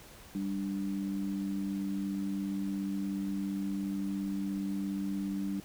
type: tone pair together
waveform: sine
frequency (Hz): 196.54 / 293.7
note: G3 / D4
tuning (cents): +5 / 0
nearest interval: perfect fifth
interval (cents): 695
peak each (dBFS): -33 / -36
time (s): 0.35-5.6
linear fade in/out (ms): 2
effects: pink hiss -53 dBFS RMS until 5.64 s